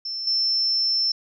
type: tone with level steps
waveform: sine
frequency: 5340 Hz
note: E8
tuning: 22 cents sharp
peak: -27 / -19 dBFS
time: 0.05-1.12 s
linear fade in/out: 5 ms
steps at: 0.27 s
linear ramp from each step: 2 ms
effects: none